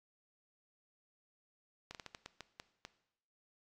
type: slowing click train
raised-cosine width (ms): 0.2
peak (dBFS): -28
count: 9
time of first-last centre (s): 1.91-2.851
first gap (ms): 38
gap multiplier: 1.31
effects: noise-tail reverb RT60 0.8 s tail -17 dB re dry + AAC 48 kbps